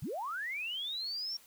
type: linear sweep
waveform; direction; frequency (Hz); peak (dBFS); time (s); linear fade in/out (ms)
sine; up; 92.5 to 5570; -35; 0.02-1.37; 5
effects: white hiss -60 dBFS RMS until 1.46 s